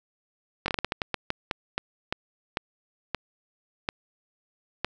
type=slowing click train; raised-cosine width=0.3 ms; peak=-10 dBFS; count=17; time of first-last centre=0.66-4.846 s; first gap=21 ms; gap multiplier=1.29; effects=none